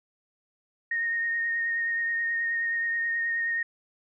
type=tone with vibrato; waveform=sine; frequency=1852 Hz; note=A#6; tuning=12 cents flat; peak=-25 dBFS; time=0.91-3.63 s; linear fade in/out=5 ms; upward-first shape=sine; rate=9.4 Hz; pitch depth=16 cents each way; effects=none